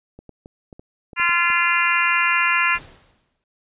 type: clicks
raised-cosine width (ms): 2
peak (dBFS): -27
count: 9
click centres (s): 0.19 / 0.293 / 0.459 / 0.728 / 0.795 / 1.132 / 1.198 / 1.293 / 1.502
type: harmonic tone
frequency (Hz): 344.8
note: F4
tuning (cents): -22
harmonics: 3 / 4 / 5 / 6 / 7 / 8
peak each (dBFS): -23 / -23 / -23 / -23 / -23 / -23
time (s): 1.16-2.79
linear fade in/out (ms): 50
type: noise with exponential decay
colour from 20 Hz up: pink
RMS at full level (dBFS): -38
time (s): 2.75-3.44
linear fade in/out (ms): 2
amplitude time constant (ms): 150
effects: resampled to 8000 Hz